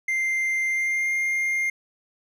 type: tone with pitch glide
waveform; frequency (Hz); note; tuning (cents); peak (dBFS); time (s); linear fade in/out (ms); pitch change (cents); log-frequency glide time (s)
triangle; 2092 to 2115; C7 to C7; -1 to +18; -20; 0.08-1.7; 5; +19; 0.68-1.12
effects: none